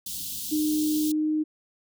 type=band-stop noise; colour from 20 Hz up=white; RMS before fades=-34 dBFS; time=0.06-1.12 s; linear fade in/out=5 ms; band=290 to 3100 Hz; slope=48 dB/octave
type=tone with pitch glide; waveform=sine; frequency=306 to 308.3 Hz; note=D#4 to D#4; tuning=-29 to -16 cents; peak=-22 dBFS; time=0.51-1.44 s; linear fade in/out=20 ms; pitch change=+13 cents; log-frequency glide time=1.04-1.29 s
effects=none